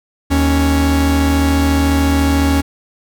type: tone pair together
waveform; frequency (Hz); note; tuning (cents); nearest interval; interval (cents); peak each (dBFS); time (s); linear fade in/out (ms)
45% pulse; 77.9 / 277.6; D#2 / C#4; +3 / +3; octave + minor seventh; 2200; -14; 0.3-2.62; 20
effects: none